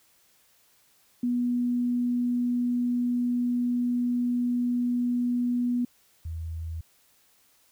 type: tone pair in turn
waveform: sine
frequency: 243.8 / 81.36 Hz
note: B3 / E2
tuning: -22 / -22 cents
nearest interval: octave + perfect fifth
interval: 1900 cents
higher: first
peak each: -23 / -31 dBFS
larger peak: first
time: 1.23-5.85 / 6.25-6.81 s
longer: first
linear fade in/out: 5 ms
effects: white hiss -63 dBFS RMS until 7.71 s